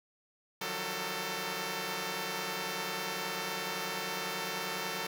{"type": "tone cluster", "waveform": "5% pulse", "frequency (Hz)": [155.5, 177.4, 187.5, 446.9], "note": ["D#3", "F3", "F#3", "A4"], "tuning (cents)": [-1, 27, 23, 27], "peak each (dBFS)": [-34, -32, -29, -25], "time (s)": [0.61, 5.07], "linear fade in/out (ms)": 5, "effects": []}